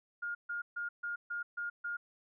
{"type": "tone bursts", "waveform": "sine", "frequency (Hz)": 1418, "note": "F6", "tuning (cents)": 26, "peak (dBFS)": -35, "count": 7, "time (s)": [0.22, 1.97], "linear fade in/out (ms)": 10, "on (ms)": 130, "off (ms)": 140, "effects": []}